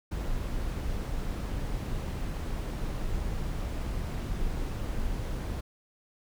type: noise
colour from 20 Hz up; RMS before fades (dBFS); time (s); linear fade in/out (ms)
brown; -32; 0.11-5.61; 10
effects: none